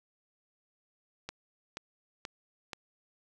click train, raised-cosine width 0.2 ms, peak -21 dBFS, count 4, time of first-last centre 1.29-2.732 s, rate 2.08 Hz, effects none

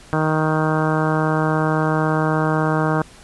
harmonic tone, 156.3 Hz, D#3, 8 cents sharp, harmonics 1 / 2 / 3 / 4 / 5 / 6 / 7 / 8 / 9 / 10, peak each -20 / -23 / -25 / -26 / -27 / -28 / -28 / -29 / -30 / -30 dBFS, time 0.13-3.02 s, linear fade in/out 0 ms, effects pink hiss -45 dBFS RMS until 3.23 s + resampled to 24000 Hz

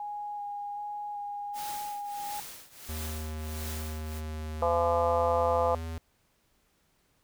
sine tone with vibrato, 823 Hz, G#5, 16 cents flat, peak -34 dBFS, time 0-2.4 s, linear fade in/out 2 ms, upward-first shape square, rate 1.3 Hz, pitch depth 10 cents each way
white noise with tremolo, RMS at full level -40 dBFS, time 1.53-4.22 s, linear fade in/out 50 ms, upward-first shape triangle, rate 1.5 Hz, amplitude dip 90%
square tone with pitch glide, 77.78 to 81.46 Hz, D#2 to E2, 0 to -20 cents, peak -35 dBFS, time 2.89-5.98 s, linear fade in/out 0 ms, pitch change +80 cents, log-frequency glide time 4.67-4.79 s
harmonic tone, 170.5 Hz, F3, 41 cents flat, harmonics 3 / 4 / 5 / 6 / 7, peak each -27 / -29 / -31 / -33 / -34 dBFS, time 4.62-5.75 s, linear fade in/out 2 ms
effects pink hiss -70 dBFS RMS until 7.23 s

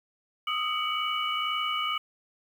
sine tone cluster, 1235 / 1297 / 2265 / 2954 Hz, D#6 / E6 / C#7 / F#7, -13 / -28 / +37 / -3 cents, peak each -30 / -37 / -34 / -31 dBFS, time 0.47-1.98 s, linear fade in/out 5 ms, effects 9-bit

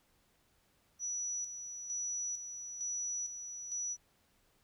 sine tone with tremolo, 5890 Hz, F#8, 9 cents flat, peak -35 dBFS, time 0.99-3.97 s, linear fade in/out 50 ms, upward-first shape square, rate 1.1 Hz, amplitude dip 55%, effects pink hiss -72 dBFS RMS until 4.63 s

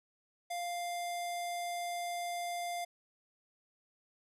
square tone with low-pass filter, 698.5 Hz, F5, in tune, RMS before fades -38 dBFS, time 0.5-2.85 s, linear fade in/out 10 ms, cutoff 11000 Hz, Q 1.4, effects none

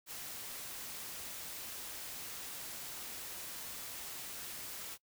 white noise, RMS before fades -45 dBFS, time 0.06-4.98 s, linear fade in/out 50 ms, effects noise-tail reverb RT60 0.1 s tail -23 dB re dry

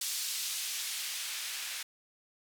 blue noise with band-pass filter sweep, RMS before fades -37 dBFS, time 0.01-1.83 s, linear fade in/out 5 ms, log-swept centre 4400 to 2100 Hz, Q 0.8, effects none

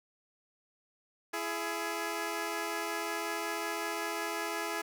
10% pulse tone pair together, 334.9 / 420 Hz, E4 / G#4, +27 / +19 cents, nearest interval major third, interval 392 cents, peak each -28 dBFS, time 1.33-4.82 s, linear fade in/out 10 ms, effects none

